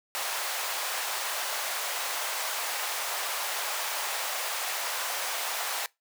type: high-pass noise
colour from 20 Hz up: pink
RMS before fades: -32 dBFS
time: 0.15-5.86 s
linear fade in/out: 0 ms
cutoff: 640 Hz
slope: 24 dB/octave
effects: noise-tail reverb RT60 0.2 s tail -23 dB re dry